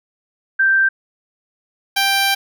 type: tone pair in turn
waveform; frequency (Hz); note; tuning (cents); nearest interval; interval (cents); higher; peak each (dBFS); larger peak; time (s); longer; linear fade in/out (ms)
sine / 10% pulse; 1568 / 787.6; G6 / G5; 0 / +8; octave; 1192; first; -11 / -6; second; 0.59-0.89 / 1.96-2.35; second; 10
effects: none